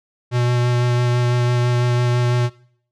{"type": "tone with vibrato", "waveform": "square", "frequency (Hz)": 122, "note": "B2", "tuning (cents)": -21, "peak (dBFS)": -16, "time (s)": [0.31, 2.5], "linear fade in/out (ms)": 50, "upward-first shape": "sine", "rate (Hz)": 6, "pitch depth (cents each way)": 12, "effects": ["noise-tail reverb RT60 0.6 s tail -21 dB re dry", "low-pass 6000 Hz 12 dB/octave"]}